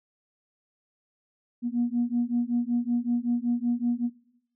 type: beating tone pair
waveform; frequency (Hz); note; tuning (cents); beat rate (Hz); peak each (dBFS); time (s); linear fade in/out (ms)
sine; 237.2 / 242.5; A#3 / B3; +30 / -31; 5.3; -26; 1.62-4.1; 50
effects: noise-tail reverb RT60 0.7 s tail -17 dB re dry + tanh soft clip ceiling -17 dBFS